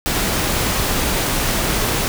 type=noise; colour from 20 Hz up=pink; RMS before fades=-19 dBFS; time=0.06-2.08 s; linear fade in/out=0 ms; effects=none